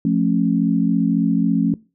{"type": "chord", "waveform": "sine", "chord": "F augmented", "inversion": "none", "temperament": "just", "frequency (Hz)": [174.61, 218.3, 272.8], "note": ["F3", "A3", "C#4"], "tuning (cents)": [0, -13, -28], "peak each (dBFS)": -19, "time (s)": [0.05, 1.74], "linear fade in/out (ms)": 2, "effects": ["noise-tail reverb RT60 0.3 s tail -22 dB re dry"]}